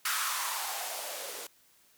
violet noise with band-pass filter sweep, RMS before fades -35 dBFS, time 0.05-1.47 s, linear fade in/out 5 ms, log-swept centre 1400 to 420 Hz, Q 4, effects white hiss -64 dBFS RMS until 1.97 s

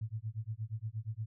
sine tone with tremolo, 110 Hz, A2, in tune, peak -33 dBFS, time 0.01-1.26 s, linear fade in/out 5 ms, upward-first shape sine, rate 8.5 Hz, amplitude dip 100%, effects none

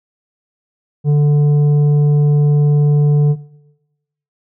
triangle tone with tanh clipping, 146.83 Hz, D3, in tune, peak -10 dBFS, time 1.04-3.36 s, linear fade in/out 50 ms, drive 11 dB, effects noise-tail reverb RT60 1.0 s tail -20 dB re dry

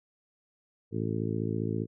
harmonic tone, 55 Hz, A1, in tune, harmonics 2 / 3 / 4 / 5 / 6 / 7 / 8, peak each -33 / -35 / -36 / -37 / -38 / -38 / -39 dBFS, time 0.91-1.87 s, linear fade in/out 50 ms, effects none

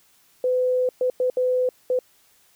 sine tone bursts at uneven times, 505 Hz, B4, 39 cents sharp, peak -18 dBFS, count 5, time 0.44-0.89 / 1.01-1.1 / 1.2-1.3 / 1.37-1.69 / 1.9-1.99 s, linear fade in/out 2 ms, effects white hiss -59 dBFS RMS until 2.55 s

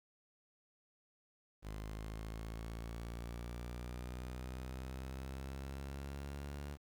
sawtooth linear sweep, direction up, 52.1 to 72.1 Hz, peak -39 dBFS, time 1.62-6.78 s, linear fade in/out 50 ms, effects 11-bit

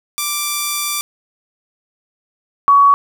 5% pulse / sine tone pair in turn, 1174.7 / 1125.2 Hz, D6 / C#6, 0 / +26 cents, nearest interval minor second, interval 74 cents, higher first, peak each -6 dBFS, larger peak neither, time 0.18-1.01 / 2.68-2.94 s, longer first, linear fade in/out 0 ms, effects 8-bit

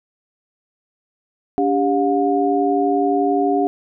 sine tone cluster, 286 / 397.6 / 716 Hz, D4 / G4 / F5, -46 / +25 / +43 cents, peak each -19 dBFS, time 1.58-3.67 s, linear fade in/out 0 ms, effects none

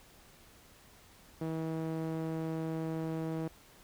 sawtooth tone with band-pass filter, 161 Hz, E3, 41 cents flat, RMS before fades -36 dBFS, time 1.41-3.48 s, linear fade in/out 5 ms, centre 360 Hz, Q 0.89, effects pink hiss -59 dBFS RMS until 3.83 s

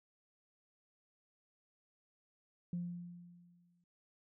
sine tone with exponential decay, 174.6 Hz, F3, in tune, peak -34 dBFS, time 2.73-3.84 s, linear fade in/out 2 ms, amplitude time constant 240 ms, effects tanh soft clip ceiling -31 dBFS

